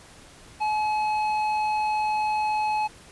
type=tone with hard clipping; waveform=sine; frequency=853 Hz; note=G#5; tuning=46 cents sharp; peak=-24 dBFS; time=0.6-2.88 s; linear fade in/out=20 ms; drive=8 dB; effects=pink hiss -49 dBFS RMS until 3.11 s + resampled to 24000 Hz